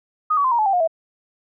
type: tone with pitch steps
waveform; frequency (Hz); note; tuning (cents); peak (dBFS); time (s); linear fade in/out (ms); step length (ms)
sine; 1244.5 / 1134.6 / 1034.5 / 943.2 / 859.9 / 784 / 714.8 / 651.7; D#6 / C#6 / C6 / A#5 / A5 / G5 / F5 / E5; 0 / +40 / -20 / +20 / -40 / 0 / +40 / -20; -15; 0.3-0.876; 10; 72
effects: none

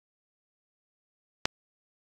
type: click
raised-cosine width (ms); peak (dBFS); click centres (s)
0.2; -5; 1.455
effects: AAC 64 kbps

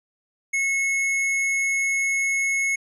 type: tone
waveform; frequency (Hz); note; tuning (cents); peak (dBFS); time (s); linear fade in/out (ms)
square; 2185; C#7; -26; -21; 0.53-2.76; 10
effects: low-pass 10000 Hz 12 dB/octave

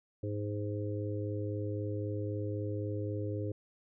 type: harmonic tone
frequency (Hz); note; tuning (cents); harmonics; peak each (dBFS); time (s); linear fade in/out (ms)
103.83; G#2; 0; 1 / 3 / 4 / 5; -35 / -40 / -41 / -42; 0.23-3.52; 5
effects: none

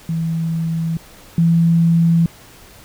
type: tone pair in turn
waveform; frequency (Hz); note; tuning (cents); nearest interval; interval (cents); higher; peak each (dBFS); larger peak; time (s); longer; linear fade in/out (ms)
sine; 163.8 / 167.15; E3 / E3; -11 / +24; unison; 35; second; -17 / -10; second; 0.09-0.97 / 1.38-2.26; neither; 2
effects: pink hiss -43 dBFS RMS until 2.84 s

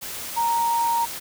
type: tone in noise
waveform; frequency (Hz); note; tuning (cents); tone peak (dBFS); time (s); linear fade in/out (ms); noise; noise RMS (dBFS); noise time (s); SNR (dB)
sine; 932.3; A#5; 0; -19; 0.36-1.06; 20; white; -33; 0.01-1.2; +11
effects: none

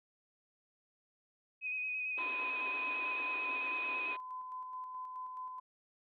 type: tone with vibrato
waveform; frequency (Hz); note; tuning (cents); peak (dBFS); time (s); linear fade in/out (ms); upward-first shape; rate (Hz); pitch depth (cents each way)
sine; 2514; D#7; +17; -35; 1.61-4.17; 50; square; 9; 19
type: band-pass noise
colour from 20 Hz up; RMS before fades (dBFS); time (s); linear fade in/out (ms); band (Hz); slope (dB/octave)
pink; -49; 2.17-4.17; 10; 260 to 3900; 96
type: tone with tremolo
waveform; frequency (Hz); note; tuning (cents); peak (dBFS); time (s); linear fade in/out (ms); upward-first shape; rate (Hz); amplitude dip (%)
sine; 1017; C6; -50; -40; 2.18-5.6; 10; square; 4.7; 30
effects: none

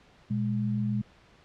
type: tone pair together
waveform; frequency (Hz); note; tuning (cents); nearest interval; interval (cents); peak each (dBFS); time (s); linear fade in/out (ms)
sine; 120.1 / 207.4; B2 / G#3; -48 / -2; major sixth; 946; -29 / -28; 0.3-1.02; 10
effects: pink hiss -58 dBFS RMS until 1.44 s + low-pass 4000 Hz 12 dB/octave

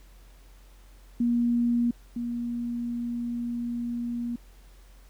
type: tone pair in turn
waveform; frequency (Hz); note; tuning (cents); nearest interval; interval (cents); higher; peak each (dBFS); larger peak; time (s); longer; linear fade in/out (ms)
sine; 238.1 / 238.1; A#3 / A#3; +37 / +37; unison; 0; neither; -21 / -28; first; 1.2-1.91 / 2.16-4.36; second; 5
effects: added 45 Hz sine -49 dBFS peak until 5.09 s + pink hiss -60 dBFS RMS until 5.09 s

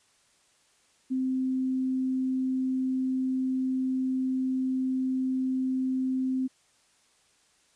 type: tone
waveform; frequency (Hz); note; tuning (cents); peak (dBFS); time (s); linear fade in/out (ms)
sine; 259.9; C4; -11; -25; 1.1-6.48; 20
effects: white hiss -65 dBFS RMS until 7.75 s + resampled to 22050 Hz

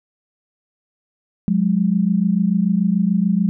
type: tone pair together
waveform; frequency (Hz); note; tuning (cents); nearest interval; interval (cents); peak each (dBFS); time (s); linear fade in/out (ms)
sine; 180.83 / 207.7; F#3 / G#3; -39 / 0; major second; 239; -17; 1.48-3.49; 0
effects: none

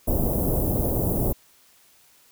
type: band-stop noise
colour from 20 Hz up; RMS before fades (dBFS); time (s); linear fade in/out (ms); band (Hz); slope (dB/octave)
pink; -23; 0.07-1.33; 10; 640 to 13000; 24
effects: white hiss -57 dBFS RMS until 2.31 s

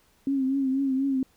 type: tone with vibrato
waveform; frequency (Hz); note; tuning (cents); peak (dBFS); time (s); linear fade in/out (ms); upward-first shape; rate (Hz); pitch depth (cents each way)
sine; 268.9; C4; +47; -22; 0.27-1.23; 2; triangle; 4.1; 64
effects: pink hiss -63 dBFS RMS until 1.36 s

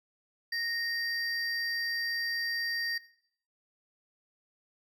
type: tone pair together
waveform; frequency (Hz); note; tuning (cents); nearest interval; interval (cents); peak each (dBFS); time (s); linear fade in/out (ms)
triangle; 1859 / 4684; A#6 / D8; -5 / -5; octave + major third; 1600; -31 / -34; 0.52-2.98; 5
effects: noise-tail reverb RT60 0.6 s tail -17 dB re dry

